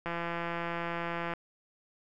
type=click train; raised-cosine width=0.5 ms; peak=-20 dBFS; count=218; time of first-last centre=0.06-1.336 s; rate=170 Hz; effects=none